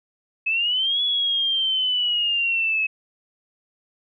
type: linear two-way sweep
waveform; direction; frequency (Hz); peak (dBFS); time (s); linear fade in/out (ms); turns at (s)
sine; up then down; 2568 to 3402 to 2568; -19; 0.46-2.87; 10; 1.02
effects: none